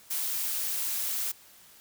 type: noise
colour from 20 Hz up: blue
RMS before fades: -31 dBFS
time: 0.1-1.32 s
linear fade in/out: 10 ms
effects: white hiss -55 dBFS RMS until 1.8 s